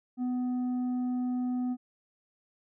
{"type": "tone with tanh clipping", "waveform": "sine", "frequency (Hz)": 249.6, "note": "B3", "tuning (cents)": 19, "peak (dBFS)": -29, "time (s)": [0.17, 1.77], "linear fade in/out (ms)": 50, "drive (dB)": 5, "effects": []}